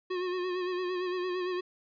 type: tone with vibrato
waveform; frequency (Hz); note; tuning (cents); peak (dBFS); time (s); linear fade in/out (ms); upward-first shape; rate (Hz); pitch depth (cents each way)
square; 362.9; F#4; -34; -31; 0.1-1.61; 10; sine; 8.8; 42
effects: resampled to 11025 Hz

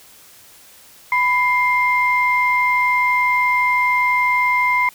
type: tone pair together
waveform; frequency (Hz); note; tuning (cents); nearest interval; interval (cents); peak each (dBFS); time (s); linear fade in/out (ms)
sine; 993 / 2104; B5 / C7; +9 / +9; octave + minor second; 1300; -16; 1.12-4.89; 2
effects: tanh soft clip ceiling -6 dBFS + white hiss -46 dBFS RMS until 4.94 s

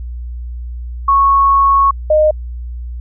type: tone pair in turn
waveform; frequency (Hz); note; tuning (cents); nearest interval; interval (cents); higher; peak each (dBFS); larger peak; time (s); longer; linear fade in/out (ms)
sine; 1104 / 614.3; C#6 / D#5; -7 / -22; minor seventh; 1015; first; -7 / -7; neither; 1.08-1.91 / 2.1-2.31; first; 5
effects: added 60 Hz sine -22 dBFS peak until 3 s

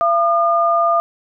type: tone pair together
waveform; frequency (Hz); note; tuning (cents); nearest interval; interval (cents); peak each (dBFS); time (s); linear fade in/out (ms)
sine; 679 / 1211.6; F5 / D#6; -49 / -46; minor seventh; 1003; -15; 0.01-1; 0
effects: none

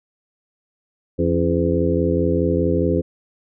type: harmonic tone with a mistuned harmonic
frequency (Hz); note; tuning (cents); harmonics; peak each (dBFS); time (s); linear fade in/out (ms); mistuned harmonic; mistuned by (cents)
84.8; E2; +50; 1 / 2 / 3 / 4 / 5 / 6; -23 / -23 / -23 / -23 / -23 / -23; 1.18-3.02; 20; 3; +86
effects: none

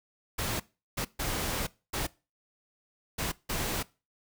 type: noise bursts at uneven times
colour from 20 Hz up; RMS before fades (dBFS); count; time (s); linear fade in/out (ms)
pink; -32; 6; 0.38-0.6 / 0.97-1.05 / 1.19-1.67 / 1.93-2.07 / 3.18-3.32 / 3.49-3.83; 10
effects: noise-tail reverb RT60 0.3 s tail -21 dB re dry

